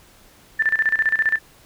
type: tone with tremolo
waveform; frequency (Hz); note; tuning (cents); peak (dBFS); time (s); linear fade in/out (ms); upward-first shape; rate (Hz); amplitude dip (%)
sine; 1770; A6; +10; -14; 0.59-1.39; 10; square; 15; 80
effects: pink hiss -51 dBFS RMS until 1.65 s